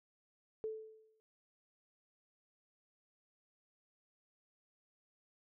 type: tone with exponential decay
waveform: sine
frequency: 437.9 Hz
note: A4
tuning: 8 cents flat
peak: -35 dBFS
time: 0.64-1.2 s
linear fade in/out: 0 ms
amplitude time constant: 120 ms
effects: none